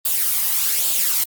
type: noise with flanger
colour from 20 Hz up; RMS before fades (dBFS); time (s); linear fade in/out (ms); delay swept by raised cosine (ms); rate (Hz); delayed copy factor
blue; -19; 0.05-1.24; 5; 0.25 to 1.04; 1.2; +0.5
effects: Opus 24 kbps